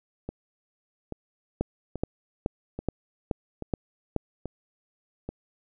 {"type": "two click trains", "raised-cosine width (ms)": 2, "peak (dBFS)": [-12, -20], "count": [7, 7], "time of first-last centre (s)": [[1.61, 4.163], [0.29, 5.29]], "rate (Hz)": [2.35, 1.2], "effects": []}